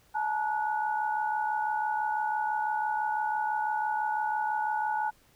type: tone cluster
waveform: sine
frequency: 856 / 922 / 1466 Hz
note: A5 / A#5 / F#6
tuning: -48 / -19 / -16 cents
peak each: -28 / -35 / -35 dBFS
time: 0.14-5.11 s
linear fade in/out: 20 ms
effects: pink hiss -63 dBFS RMS until 5.35 s